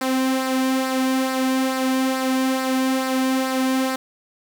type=tone with flanger; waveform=sawtooth; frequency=261.6 Hz; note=C4; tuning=in tune; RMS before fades=-21 dBFS; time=0.01-3.96 s; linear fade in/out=5 ms; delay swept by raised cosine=0.3 to 2.4 ms; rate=2.3 Hz; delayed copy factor=-0.5; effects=8-bit